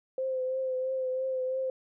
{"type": "tone with vibrato", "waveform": "sine", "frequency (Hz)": 519, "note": "C5", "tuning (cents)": -14, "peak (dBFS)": -28, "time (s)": [0.18, 1.7], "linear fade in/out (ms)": 2, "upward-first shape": "triangle", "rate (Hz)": 3, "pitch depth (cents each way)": 31, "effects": []}